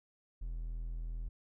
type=tone; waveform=triangle; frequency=41.2 Hz; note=E1; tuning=in tune; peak=-35 dBFS; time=0.41-1.29 s; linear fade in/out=10 ms; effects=none